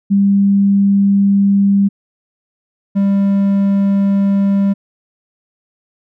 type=tone pair in turn; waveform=sine / triangle; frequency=198.8 / 198.08 Hz; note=G3 / G3; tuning=+25 / +18 cents; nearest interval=unison; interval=7 cents; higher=first; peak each=-8 dBFS; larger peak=neither; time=0.1-1.89 / 2.95-4.74 s; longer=neither; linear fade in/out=20 ms; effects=none